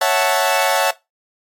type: chord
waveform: sawtooth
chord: F# minor seventh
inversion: second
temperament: equal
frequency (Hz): 554.4 / 659.3 / 740 / 880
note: C#5 / E5 / F#5 / A5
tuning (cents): 0 / 0 / 0 / 0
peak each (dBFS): -16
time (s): 0.01-0.91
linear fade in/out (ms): 5
effects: noise-tail reverb RT60 0.2 s tail -19 dB re dry + AAC 64 kbps